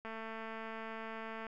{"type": "click train", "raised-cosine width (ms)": 0.5, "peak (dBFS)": -30, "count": 317, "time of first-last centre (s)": [0.05, 1.467], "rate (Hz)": 223, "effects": []}